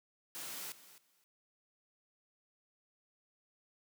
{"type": "noise with echo", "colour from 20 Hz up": "white", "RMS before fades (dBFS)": -44, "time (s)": [0.35, 0.72], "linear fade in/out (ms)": 0, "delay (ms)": 260, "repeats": 2, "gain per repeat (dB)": -15, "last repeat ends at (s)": 1.24, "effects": ["high-pass 150 Hz 12 dB/octave"]}